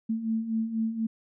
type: beating tone pair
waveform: sine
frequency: 220.5 / 224.6 Hz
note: A3 / A3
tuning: +4 / +36 cents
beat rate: 4.1 Hz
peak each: -33 / -27 dBFS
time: 0.09-1.07 s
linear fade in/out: 10 ms
effects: none